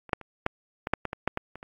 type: clicks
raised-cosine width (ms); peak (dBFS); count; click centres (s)
0.5; -29 / -7 / -28 / -9 / -15 / -7 / -14 / -17 / -9 / -14 / -25 / -27; 12; 0.093 / 0.132 / 0.213 / 0.464 / 0.871 / 0.936 / 1.053 / 1.131 / 1.276 / 1.374 / 1.556 / 1.629
effects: AAC 32 kbps